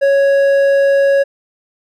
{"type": "tone with hard clipping", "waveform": "sine", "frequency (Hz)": 554.4, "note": "C#5", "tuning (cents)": 0, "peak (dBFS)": -10, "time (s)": [0.01, 1.24], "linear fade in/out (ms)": 20, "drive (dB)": 6, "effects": []}